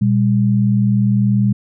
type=tone pair together; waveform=sine; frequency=120.43 / 200.5 Hz; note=B2 / G3; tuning=-43 / +39 cents; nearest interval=major sixth; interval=882 cents; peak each=-14 / -14 dBFS; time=0.01-1.53 s; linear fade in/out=10 ms; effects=none